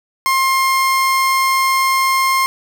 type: tone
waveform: 30% pulse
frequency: 1062 Hz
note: C6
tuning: 25 cents sharp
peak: -10 dBFS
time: 0.26-2.46 s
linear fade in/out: 0 ms
effects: none